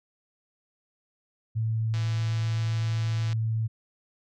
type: tone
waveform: sine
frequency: 111.5 Hz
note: A2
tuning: 23 cents sharp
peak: -24 dBFS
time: 1.55-3.68 s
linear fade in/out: 20 ms
type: click train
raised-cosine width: 0.2 ms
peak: -24 dBFS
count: 233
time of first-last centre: 1.94-3.329 s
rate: 167 Hz
effects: none